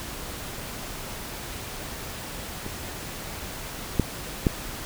clicks, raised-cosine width 3 ms, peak -20 / -6 / -6 dBFS, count 3, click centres 2.664 / 3.997 / 4.468 s, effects pink hiss -36 dBFS RMS until 4.85 s

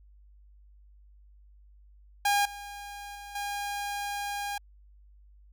sawtooth tone with level steps, 812 Hz, G#5, 39 cents flat, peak -19 / -36 / -38 / -28 dBFS, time 2.25-4.58 s, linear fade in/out 5 ms, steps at 2.45 / 3.15 / 3.35 s, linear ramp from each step 5 ms, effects added 50 Hz sine -53 dBFS peak until 5.52 s

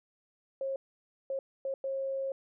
sine tone bursts at uneven times, 540 Hz, C#5, 45 cents flat, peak -31 dBFS, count 4, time 0.61-0.76 / 1.3-1.39 / 1.65-1.74 / 1.84-2.32 s, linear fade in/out 2 ms, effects none

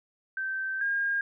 sine tone pair in turn, 1553 / 1617.4 Hz, G6 / G#6, -17 / -46 cents, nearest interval minor second, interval 71 cents, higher second, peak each -29 / -25 dBFS, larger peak second, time 0.37-0.81 / 0.81-1.21 s, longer first, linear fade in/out 2 ms, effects none

